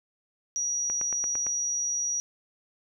sine tone, 5780 Hz, F#8, 41 cents flat, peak -26 dBFS, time 0.56-2.2 s, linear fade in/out 0 ms
click train, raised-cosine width 0.5 ms, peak -24 dBFS, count 6, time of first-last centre 0.9-1.467 s, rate 8.82 Hz
effects none

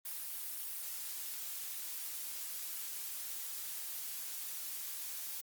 blue noise, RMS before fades -42 dBFS, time 0.05-5.41 s, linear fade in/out 5 ms, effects Opus 32 kbps

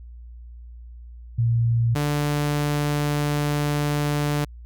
sine / sawtooth tone pair in turn, 116.54 / 146.83 Hz, A#2 / D3, 0 / 0 cents, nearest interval major third, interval 400 cents, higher second, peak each -17 dBFS, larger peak neither, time 1.38-1.95 / 1.95-4.45 s, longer second, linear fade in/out 10 ms, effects added 59 Hz sine -38 dBFS peak until 4.65 s

